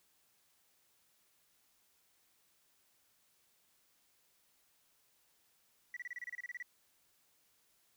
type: tone bursts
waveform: sine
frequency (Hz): 1951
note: B6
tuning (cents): -22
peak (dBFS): -39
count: 13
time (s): 5.94-6.626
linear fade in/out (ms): 2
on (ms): 26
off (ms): 29
effects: tanh soft clip ceiling -37 dBFS + white hiss -73 dBFS RMS until 7.96 s